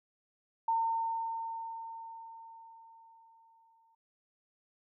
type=tone with exponential decay; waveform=sine; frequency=909 Hz; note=A#5; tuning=44 cents flat; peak=-26 dBFS; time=0.68-3.95 s; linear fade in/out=5 ms; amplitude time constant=710 ms; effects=none